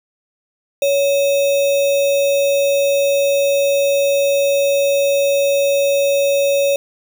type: tone with sample-and-hold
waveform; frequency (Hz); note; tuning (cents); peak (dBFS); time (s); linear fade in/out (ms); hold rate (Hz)
sine; 560; C#5; +18; -12; 0.82-6.76; 2; 3150
effects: none